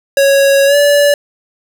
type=tone with pitch glide; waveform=square; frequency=553 to 576.8 Hz; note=C#5 to D5; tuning=-4 to -31 cents; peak=-7 dBFS; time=0.17-1.14 s; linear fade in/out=2 ms; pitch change=+73 cents; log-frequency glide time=0.66-0.76 s; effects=none